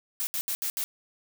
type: noise bursts at uneven times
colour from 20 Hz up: blue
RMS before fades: -30 dBFS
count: 5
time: 0.2-0.27 / 0.34-0.41 / 0.48-0.55 / 0.62-0.7 / 0.77-0.84 s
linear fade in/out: 0 ms
effects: none